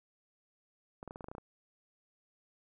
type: clicks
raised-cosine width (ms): 1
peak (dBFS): -30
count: 10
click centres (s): 1.029 / 1.077 / 1.109 / 1.159 / 1.208 / 1.243 / 1.285 / 1.315 / 1.351 / 1.382
effects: 12-bit